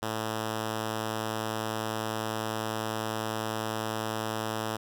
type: tone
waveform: 5% pulse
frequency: 110 Hz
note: A2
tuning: in tune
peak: -19 dBFS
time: 0.02-4.77 s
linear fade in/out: 10 ms
effects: none